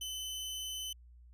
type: tone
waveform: sawtooth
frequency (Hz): 3035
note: F#7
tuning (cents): +43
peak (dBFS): -35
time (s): 0.01-0.93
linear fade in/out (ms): 5
effects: added 60 Hz sine -54 dBFS peak until 1.33 s + resampled to 32000 Hz